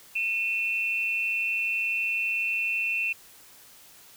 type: tone pair together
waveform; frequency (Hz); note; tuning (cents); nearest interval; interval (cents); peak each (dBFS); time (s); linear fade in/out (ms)
sine; 2474 / 2682; D#7 / E7; -10 / +29; minor second; 139; -30 / -26; 0.15-3.13; 10
effects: white hiss -52 dBFS RMS until 4.16 s